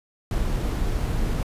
brown noise with sample-and-hold, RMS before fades -24 dBFS, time 0.31-1.43 s, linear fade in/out 2 ms, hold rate 11025 Hz, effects resampled to 32000 Hz

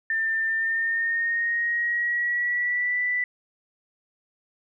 sine tone with pitch glide, 1793 to 1978 Hz, A6 to B6, +32 to +2 cents, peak -22 dBFS, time 0.1-3.24 s, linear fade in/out 2 ms, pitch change +170 cents, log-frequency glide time 0.47-3 s, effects none

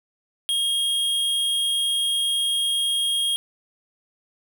square tone, 3254 Hz, G#7, 36 cents flat, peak -21 dBFS, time 0.49-3.36 s, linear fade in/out 0 ms, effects none

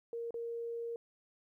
sine tone with dropouts, 466.2 Hz, A#4, in tune, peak -37 dBFS, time 0.13-0.96 s, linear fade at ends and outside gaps 1 ms, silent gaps 0.307-0.342 s, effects 13-bit

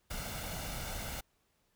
pink noise with comb filter, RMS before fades -40 dBFS, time 0.1-1.21 s, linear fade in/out 10 ms, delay 1.4 ms, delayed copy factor +0.55, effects pink hiss -75 dBFS RMS until 1.75 s

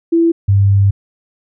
sine tone pair in turn, 333.7 / 99.21 Hz, E4 / G2, +21 / +21 cents, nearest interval octave + major sixth, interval 2100 cents, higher first, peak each -8 / -7 dBFS, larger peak second, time 0.12-0.32 / 0.48-0.91 s, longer second, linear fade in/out 10 ms, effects none

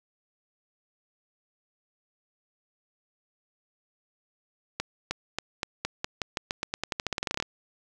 accelerating click train, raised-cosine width 0.2 ms, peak -11 dBFS, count 24, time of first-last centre 4.8-7.425 s, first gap 310 ms, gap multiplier 0.89, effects none

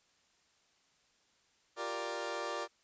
20% pulse chord, G minor seventh, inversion third, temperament equal, 349.2 / 392 / 466.2 / 587.3 Hz, F4 / G4 / Bb4 / D5, 0 / 0 / 0 / 0 cents, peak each -39 / -40 / -37 / -35 dBFS, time 1.76-2.68 s, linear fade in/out 50 ms, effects white hiss -71 dBFS RMS until 2.83 s + resampled to 16000 Hz

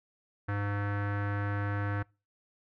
square tone with low-pass filter, 101.7 Hz, G#2, 36 cents flat, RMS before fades -32 dBFS, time 0.48-2.03 s, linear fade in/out 10 ms, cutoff 1600 Hz, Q 4, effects noise-tail reverb RT60 0.3 s tail -25 dB re dry

